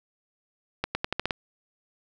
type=accelerating click train; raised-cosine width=0.3 ms; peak=-10 dBFS; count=7; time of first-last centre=0.84-1.308 s; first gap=110 ms; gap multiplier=0.86; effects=none